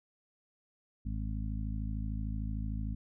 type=harmonic tone; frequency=53.3 Hz; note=G#1; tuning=46 cents sharp; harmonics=1 / 2 / 3 / 4 / 5; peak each=-35 / -39 / -46 / -42 / -47 dBFS; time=1.05-2.95 s; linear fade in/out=10 ms; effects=none